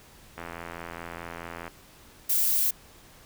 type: click train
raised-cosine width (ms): 0.5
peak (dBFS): -22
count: 111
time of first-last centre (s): 0.38-1.679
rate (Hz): 84.7
type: noise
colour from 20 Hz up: violet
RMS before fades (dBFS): -24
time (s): 2.29-2.71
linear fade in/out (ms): 10
effects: pink hiss -53 dBFS RMS until 3.25 s